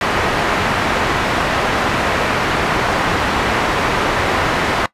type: low-pass noise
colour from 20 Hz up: white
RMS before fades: -17 dBFS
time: 0.01-4.86 s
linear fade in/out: 2 ms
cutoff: 1600 Hz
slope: 12 dB/octave
effects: noise-tail reverb RT60 0.1 s tail -19 dB re dry + resampled to 32000 Hz